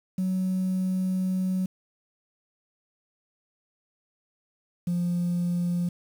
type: tone pair in turn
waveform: sine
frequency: 186.2 / 175.11 Hz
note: F#3 / F3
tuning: +11 / +5 cents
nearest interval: minor second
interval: 106 cents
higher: first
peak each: -22 dBFS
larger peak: neither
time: 0.18-1.66 / 4.87-5.89 s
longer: first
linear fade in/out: 5 ms
effects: tanh soft clip ceiling -20 dBFS + 8-bit